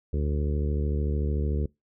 harmonic tone, 73.42 Hz, D2, in tune, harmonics 1 / 2 / 3 / 4 / 5 / 6 / 7, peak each -25 / -32 / -36 / -40 / -37 / -37 / -45 dBFS, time 0.13-1.66 s, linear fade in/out 5 ms, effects noise-tail reverb RT60 0.2 s tail -24 dB re dry

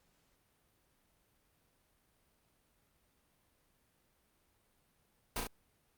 pink noise with echo, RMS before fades -36 dBFS, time 5.36-5.4 s, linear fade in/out 2 ms, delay 35 ms, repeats 2, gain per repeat -3 dB, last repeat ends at 5.47 s, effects pink hiss -74 dBFS RMS until 5.97 s + Opus 48 kbps

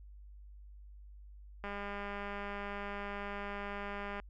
click train, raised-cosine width 0.5 ms, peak -27 dBFS, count 518, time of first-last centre 1.64-4.199 s, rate 202 Hz, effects added 50 Hz sine -50 dBFS peak until 4.29 s

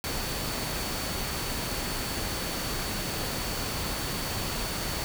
sine tone in noise, 4477 Hz, C#8, 16 cents sharp, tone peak -40 dBFS, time 0.04-5.04 s, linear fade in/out 0 ms, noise pink, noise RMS -32 dBFS, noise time 0.04-5.04 s, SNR -11 dB, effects none

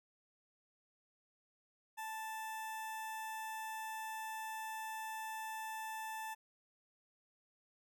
sawtooth tone with notch filter, 880 Hz, A5, in tune, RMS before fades -44 dBFS, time 1.97-6.35 s, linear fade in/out 20 ms, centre 4400 Hz, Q 1.5, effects none

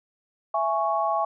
sine chord, C# minor, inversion first, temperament just, 665.2 / 831.5 / 1108.7 Hz, E5 / G#5 / C#6, +16 / +2 / 0 cents, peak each -26 dBFS, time 0.54-1.25 s, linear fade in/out 5 ms, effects none

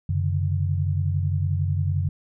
sine tone cluster, 92.4 / 138.8 / 149.9 Hz, F#2 / C#3 / D3, -2 / +3 / +36 cents, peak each -22 / -27 / -29 dBFS, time 0.09-2.09 s, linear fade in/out 5 ms, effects none

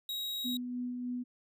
45% pulse tone, 3813 Hz, A#7, 38 cents sharp, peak -35 dBFS, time 0.09-0.57 s, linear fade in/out 2 ms
sine tone with tremolo, 246.9 Hz, B3, in tune, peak -33 dBFS, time 0.44-1.24 s, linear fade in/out 20 ms, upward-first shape sine, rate 3.3 Hz, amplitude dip 30%
effects none

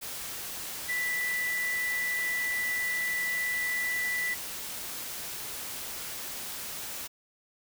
sine tone in noise, 1975.5 Hz, B6, in tune, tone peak -28 dBFS, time 0.88-4.35 s, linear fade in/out 20 ms, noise white, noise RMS -38 dBFS, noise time 0.01-7.08 s, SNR +7 dB, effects none

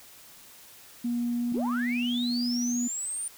sine tone with pitch glide, 239.3 to 242.4 Hz, A#3 to B3, +46 to -32 cents, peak -25 dBFS, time 1.04-2.88 s, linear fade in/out 10 ms, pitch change +22 cents, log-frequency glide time 1.34-1.67 s
sine linear sweep, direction up, 174.7 to 9200 Hz, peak -30 dBFS, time 1.52-3.28 s, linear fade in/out 2 ms
effects tanh soft clip ceiling -20 dBFS + white hiss -51 dBFS RMS until 3.37 s

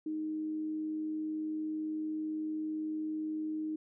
sine tone with amplitude modulation, 311.1 Hz, D#4, in tune, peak -32 dBFS, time 0.06-3.76 s, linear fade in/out 5 ms, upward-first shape sine, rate 97.9 Hz, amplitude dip 25%, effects none

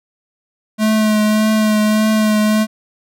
square tone with vibrato, 215 Hz, A3, 40 cents flat, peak -12 dBFS, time 0.78-2.67 s, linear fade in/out 50 ms, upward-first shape triangle, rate 1.7 Hz, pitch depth 23 cents each way, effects none

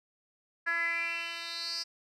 10% pulse tone with band-pass filter sweep, 336.6 Hz, E4, 36 cents sharp, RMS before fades -34 dBFS, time 0.66-1.84 s, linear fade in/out 20 ms, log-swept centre 1700 to 5100 Hz, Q 6.7, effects none

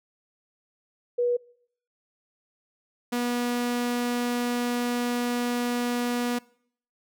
sine / sawtooth tone pair in turn, 484.9 / 242.4 Hz, B4 / B3, -32 / -32 cents, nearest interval octave, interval 1200 cents, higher first, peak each -21 dBFS, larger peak neither, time 1.18-1.37 / 3.12-6.39 s, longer second, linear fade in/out 10 ms, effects noise-tail reverb RT60 0.6 s tail -23 dB re dry

